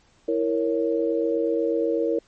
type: chord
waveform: sine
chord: A# diminished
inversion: second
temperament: equal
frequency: 329.6 / 466.2 / 554.4 Hz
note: E4 / A#4 / C#5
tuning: 0 / 0 / 0 cents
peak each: -25 / -23 / -27 dBFS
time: 0.28-2.19 s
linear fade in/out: 5 ms
effects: pink hiss -60 dBFS RMS until 2.27 s + MP3 32 kbps